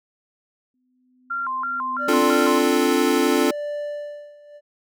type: tone with exponential growth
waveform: sine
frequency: 252.8 Hz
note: B3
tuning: 41 cents sharp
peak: -28 dBFS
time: 0.74-2.22 s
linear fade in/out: 2 ms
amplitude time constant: 320 ms
type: tone with vibrato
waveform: sine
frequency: 1203 Hz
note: D6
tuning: 41 cents sharp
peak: -23 dBFS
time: 1.3-2.59 s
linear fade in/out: 10 ms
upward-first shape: square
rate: 3 Hz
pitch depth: 240 cents each way
type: tone with tremolo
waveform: triangle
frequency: 587.3 Hz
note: D5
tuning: in tune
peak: -23 dBFS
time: 1.98-4.61 s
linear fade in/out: 50 ms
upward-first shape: sine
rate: 0.72 Hz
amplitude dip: 90%
type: chord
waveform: square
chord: D minor seventh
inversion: third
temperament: equal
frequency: 261.6 / 293.7 / 349.2 / 440 Hz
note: C4 / D4 / F4 / A4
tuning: 0 / 0 / 0 / 0 cents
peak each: -23 dBFS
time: 2.08-3.51 s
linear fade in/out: 5 ms
effects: none